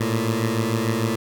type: beating tone pair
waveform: 15% pulse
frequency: 109.5 / 116.2 Hz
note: A2 / A#2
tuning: -8 / -5 cents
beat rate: 6.7 Hz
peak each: -17 dBFS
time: 0-1.16 s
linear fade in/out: 10 ms
effects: none